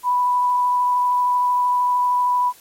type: tone with vibrato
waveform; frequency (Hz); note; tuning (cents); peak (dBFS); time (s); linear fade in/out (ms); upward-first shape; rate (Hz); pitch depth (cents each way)
sine; 987.8; B5; 0; -15; 0.03-2.53; 50; sine; 13; 8
effects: white hiss -48 dBFS RMS until 2.6 s + MP3 64 kbps